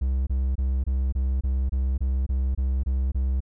triangle tone bursts, 65.41 Hz, C2, in tune, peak -19 dBFS, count 12, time 0.01-3.405 s, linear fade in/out 10 ms, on 260 ms, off 25 ms, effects none

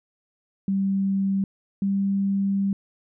sine tone pair in turn, 194.9 / 196.94 Hz, G3 / G3, -10 / +8 cents, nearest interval unison, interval 18 cents, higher second, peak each -20 / -20 dBFS, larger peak neither, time 0.68-1.44 / 1.82-2.73 s, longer second, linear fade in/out 2 ms, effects none

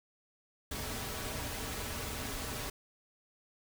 pink noise with comb filter, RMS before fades -39 dBFS, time 0.71-2.7 s, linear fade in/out 5 ms, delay 5.7 ms, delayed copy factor -0.5, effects none

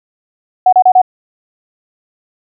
sine tone bursts, 740 Hz, F#5, in tune, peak -3 dBFS, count 4, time 0.66-1.017 s, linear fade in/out 5 ms, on 66 ms, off 31 ms, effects none

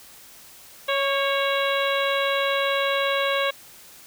harmonic tone with a mistuned harmonic, 554.4 Hz, C#5, in tune, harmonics 1 / 2 / 3 / 4 / 5 / 6 / 7, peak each -24 / -27 / -29 / -30 / -31 / -32 / -32 dBFS, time 0.88-3.51 s, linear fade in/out 10 ms, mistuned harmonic 3, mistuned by -36 cents, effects white hiss -47 dBFS RMS until 4.06 s

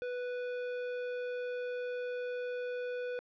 triangle tone with hard clipping, 493.9 Hz, B4, in tune, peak -37 dBFS, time 0.02-3.19 s, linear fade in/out 0 ms, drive 18 dB, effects low-pass 3000 Hz 12 dB/octave

